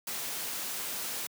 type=noise; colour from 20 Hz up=white; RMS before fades=-36 dBFS; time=0.07-1.27 s; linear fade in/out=5 ms; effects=high-pass 150 Hz 12 dB/octave